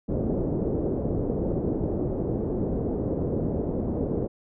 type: low-pass noise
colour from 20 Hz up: white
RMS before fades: -27 dBFS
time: 0.08-4.28 s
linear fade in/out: 20 ms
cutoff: 460 Hz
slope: 24 dB/octave
effects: none